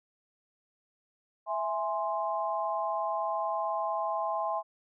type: chord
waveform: sine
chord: E augmented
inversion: none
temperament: equal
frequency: 659.3 / 830.6 / 1046.5 Hz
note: E5 / G#5 / B#5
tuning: 0 / 0 / 0 cents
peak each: -33 dBFS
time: 1.46-4.63 s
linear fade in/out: 50 ms
effects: none